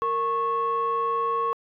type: tone pair together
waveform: sine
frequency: 462.5 / 1100 Hz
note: A#4 / C#6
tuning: -14 / -14 cents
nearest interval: octave + minor third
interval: 1500 cents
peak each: -27 / -22 dBFS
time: 0.02-1.53 s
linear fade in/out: 0 ms
effects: tanh soft clip ceiling -18 dBFS